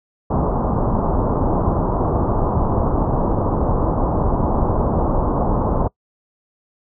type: low-pass noise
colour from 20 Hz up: pink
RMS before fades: -18 dBFS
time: 0.3-5.88 s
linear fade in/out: 10 ms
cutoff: 1100 Hz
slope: 48 dB/octave
effects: noise-tail reverb RT60 0.1 s tail -24 dB re dry